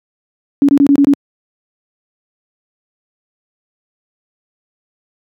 sine tone bursts, 281.9 Hz, C#4, 29 cents sharp, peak -5 dBFS, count 6, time 0.62-1.136 s, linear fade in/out 0 ms, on 66 ms, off 24 ms, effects high-pass 150 Hz 12 dB/octave

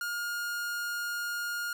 45% pulse tone, 1420 Hz, F6, 28 cents sharp, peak -32 dBFS, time 0.01-1.73 s, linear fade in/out 2 ms, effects none

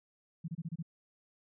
sine tone bursts, 164.81 Hz, E3, in tune, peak -35 dBFS, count 6, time 0.44-0.827 s, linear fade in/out 10 ms, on 42 ms, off 27 ms, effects none

